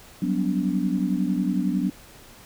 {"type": "chord", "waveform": "sine", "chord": "G major seventh", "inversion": "third", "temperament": "equal with one note detuned", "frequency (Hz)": [185, 196, 246.9, 287.5], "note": ["F#3", "G3", "B3", "D4"], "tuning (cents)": [0, 0, 0, -37], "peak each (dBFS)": [-25, -28, -27, -27], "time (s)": [0.22, 1.9], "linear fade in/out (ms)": 5, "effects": ["pink hiss -48 dBFS RMS until 2.45 s"]}